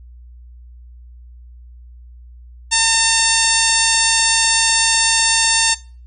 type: harmonic tone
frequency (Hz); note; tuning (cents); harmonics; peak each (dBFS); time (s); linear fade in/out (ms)
904; A5; +47; 1 / 2 / 3 / 4 / 5 / 6 / 7 / 8 / 9 / 10; -22 / -22 / -22 / -22 / -22 / -22 / -22 / -22 / -22 / -22; 2.71-5.75; 20
effects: noise-tail reverb RT60 0.4 s tail -22 dB re dry + added 60 Hz sine -37 dBFS peak until 6.06 s